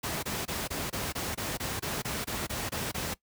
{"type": "noise bursts", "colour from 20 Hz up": "pink", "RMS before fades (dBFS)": -33, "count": 14, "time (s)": [0.03, 3.142], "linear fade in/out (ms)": 10, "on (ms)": 200, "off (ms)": 24, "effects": ["noise-tail reverb RT60 0.1 s tail -20 dB re dry", "high-pass 60 Hz 12 dB/octave"]}